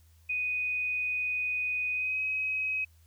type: tone with pitch glide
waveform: sine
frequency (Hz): 2489 to 2538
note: D#7 to D#7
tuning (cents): 0 to +34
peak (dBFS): -28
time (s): 0.29-2.85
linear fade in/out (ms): 10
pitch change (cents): +34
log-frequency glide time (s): 1.92-2.21
effects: added 81 Hz sine -57 dBFS peak until 3.06 s + white hiss -68 dBFS RMS until 3.06 s